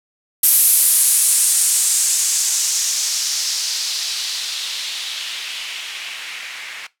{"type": "noise with low-pass filter sweep", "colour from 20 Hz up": "violet", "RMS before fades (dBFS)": -19, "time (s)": [0.43, 6.87], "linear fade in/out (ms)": 5, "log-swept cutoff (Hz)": [12000, 2100], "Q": 2, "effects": ["noise-tail reverb RT60 0.2 s tail -19 dB re dry"]}